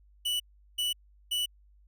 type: tone bursts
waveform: 45% pulse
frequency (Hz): 2960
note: F#7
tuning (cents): 0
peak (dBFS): -27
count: 3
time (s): 0.25-1.46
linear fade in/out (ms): 10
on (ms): 150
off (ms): 380
effects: added 50 Hz sine -57 dBFS peak until 1.87 s